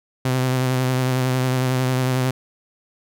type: tone with vibrato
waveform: sawtooth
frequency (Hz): 128.6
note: C3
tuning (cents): -30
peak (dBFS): -14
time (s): 0.25-2.31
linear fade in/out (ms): 5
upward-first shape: sine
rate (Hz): 11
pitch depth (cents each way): 25
effects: none